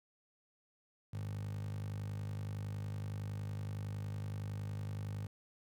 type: tone with high-pass filter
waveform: 15% pulse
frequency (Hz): 50.8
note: G#1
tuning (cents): -38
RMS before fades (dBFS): -41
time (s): 1.13-5.27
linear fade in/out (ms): 5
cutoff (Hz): 110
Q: 5.5
effects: none